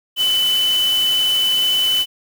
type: tone in noise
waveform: sine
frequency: 3006 Hz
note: F#7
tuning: 27 cents sharp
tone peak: -14 dBFS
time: 0.16-2.06 s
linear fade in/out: 50 ms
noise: white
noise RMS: -28 dBFS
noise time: 0.16-2.06 s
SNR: +11 dB
effects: none